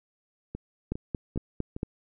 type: two click trains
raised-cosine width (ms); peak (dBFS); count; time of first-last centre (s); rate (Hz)
3; -16 / -22; 5 / 4; 0.92-1.831 / 0.55-1.765; 4.39 / 2.47
effects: none